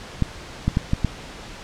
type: clicks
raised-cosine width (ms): 5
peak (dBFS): -6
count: 5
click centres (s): 0.223 / 0.68 / 0.771 / 0.934 / 1.047
effects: pink hiss -38 dBFS RMS until 1.63 s + low-pass 6000 Hz 12 dB/octave